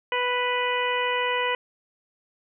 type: harmonic tone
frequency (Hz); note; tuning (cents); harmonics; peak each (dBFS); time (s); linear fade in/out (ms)
493.9; B4; 0; 1 / 2 / 3 / 4 / 5 / 6; -28 / -27 / -34 / -29 / -32 / -32; 0.12-1.55; 2
effects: none